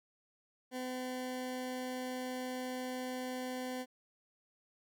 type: tone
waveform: 20% pulse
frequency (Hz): 254.2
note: C4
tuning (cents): -50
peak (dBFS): -33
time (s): 0.71-3.86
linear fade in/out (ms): 50
effects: none